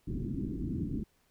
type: low-pass noise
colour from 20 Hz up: white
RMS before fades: -35 dBFS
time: 0.07-1.04 s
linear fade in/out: 10 ms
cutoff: 320 Hz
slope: 48 dB/octave
effects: pink hiss -71 dBFS RMS until 1.3 s